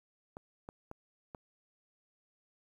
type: clicks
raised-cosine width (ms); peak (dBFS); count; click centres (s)
1; -30; 4; 0.369 / 0.689 / 0.914 / 1.348
effects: 10-bit